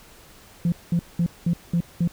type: tone bursts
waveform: sine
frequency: 171.1 Hz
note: F3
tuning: 35 cents flat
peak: -16 dBFS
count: 6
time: 0.65-2.076 s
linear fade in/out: 2 ms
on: 71 ms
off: 200 ms
effects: tanh soft clip ceiling -15 dBFS + pink hiss -49 dBFS RMS until 2.12 s